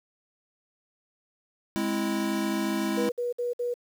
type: chord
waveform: square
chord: Ab augmented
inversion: none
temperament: equal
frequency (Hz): 207.7 / 261.6 / 329.6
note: Ab3 / C4 / E4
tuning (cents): 0 / 0 / 0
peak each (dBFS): -30 / -34 / -30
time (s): 1.76-3.09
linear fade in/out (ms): 0
type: tone bursts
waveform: sine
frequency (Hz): 484.7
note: B4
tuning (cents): -32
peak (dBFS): -26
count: 4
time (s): 2.97-3.741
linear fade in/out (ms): 10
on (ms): 150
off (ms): 57
effects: 9-bit